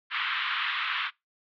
pink band-pass noise, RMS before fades -30 dBFS, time 0.1-1.11 s, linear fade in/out 50 ms, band 1100 to 3600 Hz, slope 48 dB/octave, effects noise-tail reverb RT60 0.2 s tail -23 dB re dry

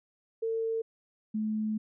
sine tone pair in turn, 450.8 / 215.8 Hz, A4 / A3, +42 / -33 cents, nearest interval octave + minor second, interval 1275 cents, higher first, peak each -28 / -28 dBFS, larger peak neither, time 0.42-0.82 / 1.34-1.78 s, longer second, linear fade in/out 10 ms, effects none

